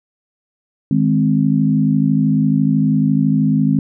sine chord, Ab major, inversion second, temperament equal, 155.56 / 207.7 / 261.6 Hz, Eb3 / Ab3 / C4, 0 / 0 / 0 cents, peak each -16 dBFS, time 0.91-3.79 s, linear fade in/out 2 ms, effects none

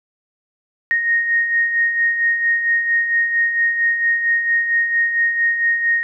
sine beating tone pair, 1858 / 1862.4 Hz, A#6 / A#6, -6 / -2 cents, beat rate 4.4 Hz, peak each -24 / -15 dBFS, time 0.91-6.03 s, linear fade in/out 0 ms, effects none

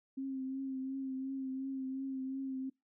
sine tone with vibrato, 265.8 Hz, C4, 27 cents sharp, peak -36 dBFS, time 0.17-2.7 s, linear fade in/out 10 ms, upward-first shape triangle, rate 2.8 Hz, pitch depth 32 cents each way, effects noise-tail reverb RT60 0.2 s tail -24 dB re dry

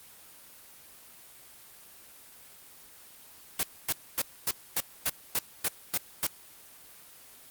white noise bursts, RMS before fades -27 dBFS, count 10, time 3.59-6.27 s, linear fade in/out 5 ms, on 43 ms, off 250 ms, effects white hiss -52 dBFS RMS until 7.5 s + Opus 24 kbps

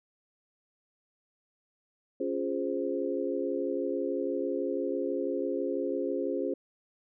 sine chord, Db major seventh, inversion none, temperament equal, 277.2 / 349.2 / 415.3 / 523.3 Hz, Db4 / F4 / Ab4 / C5, 0 / 0 / 0 / 0 cents, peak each -34 dBFS, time 2.2-6.54 s, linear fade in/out 5 ms, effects none

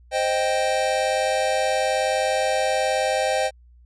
square chord, C minor, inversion none, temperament equal, 523.3 / 622.3 / 784 Hz, C5 / Eb5 / G5, 0 / 0 / 0 cents, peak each -25 dBFS, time 0.11-3.51 s, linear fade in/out 50 ms, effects added 60 Hz sine -48 dBFS peak until 3.85 s + resampled to 22050 Hz

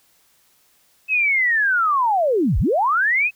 sine linear two-way sweep, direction down then up, 2609 to 31.68 to 2609 Hz, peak -15 dBFS, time 1.08-3.31 s, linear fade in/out 50 ms, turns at 2.59 s, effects white hiss -59 dBFS RMS until 3.35 s

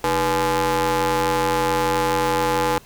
sawtooth ring-modulated tone, 178.7 Hz, F3, 40 cents sharp, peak -11 dBFS, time 0.04-2.78 s, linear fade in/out 0 ms, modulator 669 Hz, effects pink hiss -48 dBFS RMS until 2.85 s

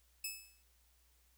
10% pulse tone with exponential decay, 2601 Hz, E7, 24 cents flat, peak -28 dBFS, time 0.24-0.63 s, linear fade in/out 5 ms, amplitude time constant 84 ms, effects added 60 Hz sine -70 dBFS peak until 1.37 s + white hiss -73 dBFS RMS until 1.37 s

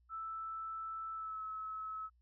sine tone with pitch glide, 1319 to 1293.3 Hz, E6 to E6, +1 to -33 cents, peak -40 dBFS, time 0.09-2.1 s, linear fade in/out 50 ms, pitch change -34 cents, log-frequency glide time 1.13-1.42 s, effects added 60 Hz sine -67 dBFS peak until 2.21 s

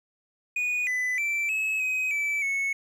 triangle tone with pitch steps, 2466 / 2001 / 2337 / 2579 / 2524 / 2312 / 2202 Hz, D#7 / B6 / D7 / E7 / D#7 / D7 / C#7, -16 / +22 / -9 / -39 / +24 / -28 / -12 cents, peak -23 dBFS, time 0.56-2.73 s, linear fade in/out 5 ms, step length 310 ms, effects 10-bit

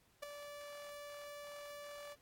sawtooth tone with ADSR envelope, 581 Hz, D5, 19 cents flat, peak -35 dBFS, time 0.22-2.16 s, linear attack 13 ms, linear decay 5 ms, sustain -9 dB, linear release 40 ms, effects pink hiss -72 dBFS RMS until 2.21 s + AAC 64 kbps

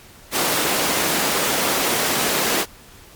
pink high-pass noise, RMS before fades -20 dBFS, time 0.31-2.66 s, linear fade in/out 50 ms, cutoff 260 Hz, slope 12 dB/octave, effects pink hiss -45 dBFS RMS until 3.15 s + MP3 96 kbps

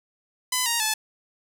5% pulse tone with pitch steps, 1008 / 935.1 / 867.4 Hz, B5 / A#5 / A5, +35 / +5 / -25 cents, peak -10 dBFS, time 0.52-0.94 s, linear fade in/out 5 ms, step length 140 ms, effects 8-bit

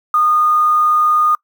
sine tone with quantisation, 1226 Hz, D#6, 26 cents flat, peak -10 dBFS, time 0.14-1.35 s, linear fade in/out 2 ms, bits 6, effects noise-tail reverb RT60 0.1 s tail -24 dB re dry

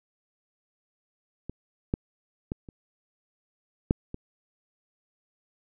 clicks, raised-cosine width 3 ms, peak -22 / -12 / -17 / -30 / -7 / -22 dBFS, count 6, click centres 1.496 / 1.939 / 2.519 / 2.688 / 3.909 / 4.144 s, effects none

